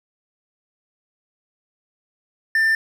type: tone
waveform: triangle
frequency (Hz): 1787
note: A6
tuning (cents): +26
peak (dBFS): -13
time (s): 2.55-2.75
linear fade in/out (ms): 2
effects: none